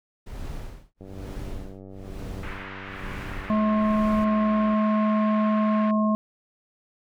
brown noise with tremolo, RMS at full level -33 dBFS, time 0.26-4.25 s, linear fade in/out 10 ms, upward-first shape sine, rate 1.1 Hz, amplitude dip 100%
click train, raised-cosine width 2 ms, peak -30 dBFS, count 360, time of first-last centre 1.01-4.738 s, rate 96.3 Hz
white band-pass noise, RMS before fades -40 dBFS, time 2.43-5.91 s, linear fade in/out 2 ms, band 890 to 2200 Hz, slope 24 dB/octave
harmonic tone, 214.2 Hz, A3, 46 cents flat, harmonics 1 / 3 / 5, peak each -20 / -28 / -28 dBFS, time 3.5-6.15 s, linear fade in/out 0 ms
effects none

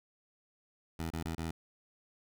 15% pulse tone with dropouts, 81.8 Hz, E2, 13 cents flat, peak -29 dBFS, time 0.99-1.51 s, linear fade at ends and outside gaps 5 ms, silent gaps 1.103-1.134 / 1.228-1.253 / 1.351-1.38 s, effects none

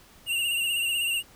square tone with vibrato, 2794 Hz, F7, in tune, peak -25 dBFS, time 0.26-1.23 s, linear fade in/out 50 ms, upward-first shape sine, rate 16 Hz, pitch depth 51 cents each way, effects pink hiss -54 dBFS RMS until 1.35 s

